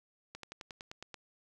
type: slowing click train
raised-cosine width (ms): 0.2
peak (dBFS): -27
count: 9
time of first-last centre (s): 0.35-1.143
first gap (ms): 83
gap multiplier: 1.05
effects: 11-bit

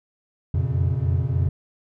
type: tone cluster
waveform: triangle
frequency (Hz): 87.1 / 90.5 / 119.7 / 137.9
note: F2 / F#2 / A#2 / C#3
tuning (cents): -4 / -38 / +46 / -9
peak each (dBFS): -23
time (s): 0.54-1.49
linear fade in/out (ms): 5
effects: none

